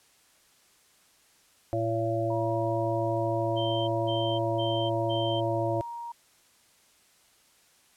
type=harmonic tone; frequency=113.1 Hz; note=A2; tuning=48 cents sharp; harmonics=1 / 3 / 5 / 6; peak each=-31 / -31 / -31 / -31 dBFS; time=1.73-5.81 s; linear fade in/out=0 ms
type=tone with pitch glide; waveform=sine; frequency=952 to 939.4 Hz; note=A#5 to A#5; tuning=+36 to +13 cents; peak=-35 dBFS; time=2.3-6.12 s; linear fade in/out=5 ms; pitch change=-23 cents; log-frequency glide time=4.13-5.44 s
type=tone bursts; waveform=sine; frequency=3128 Hz; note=G7; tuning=4 cents flat; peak=-34 dBFS; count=4; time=3.56-5.41 s; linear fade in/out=20 ms; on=320 ms; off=190 ms
effects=white hiss -62 dBFS RMS until 7.96 s + low-pass 11000 Hz 12 dB/octave